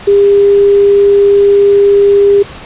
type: tone with quantisation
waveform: sine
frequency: 402.2 Hz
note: G4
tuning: 44 cents sharp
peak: -3 dBFS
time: 0.07-2.43 s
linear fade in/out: 10 ms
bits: 5
effects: pink hiss -29 dBFS RMS until 2.65 s + resampled to 8000 Hz